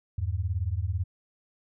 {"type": "beating tone pair", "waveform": "sine", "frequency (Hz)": [81.8, 99.8], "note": ["E2", "G2"], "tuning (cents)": [-13, 32], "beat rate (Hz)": 18, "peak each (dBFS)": -29, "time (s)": [0.18, 1.04], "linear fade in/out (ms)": 5, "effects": []}